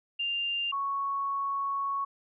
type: tone pair in turn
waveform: sine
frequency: 2794 / 1108.8 Hz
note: F7 / C#6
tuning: 0 / 0 cents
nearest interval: octave + major third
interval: 1600 cents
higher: first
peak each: -28 dBFS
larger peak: neither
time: 0.19-0.72 / 0.72-2.05 s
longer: second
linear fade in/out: 10 ms
effects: none